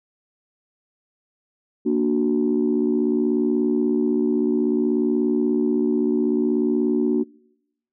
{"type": "chord", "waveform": "sine", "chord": "Bb augmented", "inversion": "none", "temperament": "equal", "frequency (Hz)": [233.1, 293.7, 370], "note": ["Bb3", "D4", "F#4"], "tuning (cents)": [0, 0, 0], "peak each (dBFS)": -21, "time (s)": [1.85, 7.24], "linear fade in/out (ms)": 20, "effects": ["noise-tail reverb RT60 0.9 s tail -26 dB re dry", "tanh soft clip ceiling -10 dBFS"]}